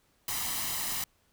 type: noise with comb filter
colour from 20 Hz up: white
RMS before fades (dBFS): -33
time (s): 0.28-1.04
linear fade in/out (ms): 2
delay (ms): 1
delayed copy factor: +0.55
effects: pink hiss -69 dBFS RMS until 1.32 s